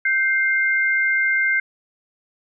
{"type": "tone pair together", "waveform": "sine", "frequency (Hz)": [1559.7, 2105], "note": ["G6", "C7"], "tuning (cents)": [-9, 10], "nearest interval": "perfect fourth", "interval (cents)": 519, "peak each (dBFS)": -19, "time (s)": [0.05, 1.6], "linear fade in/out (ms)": 5, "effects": []}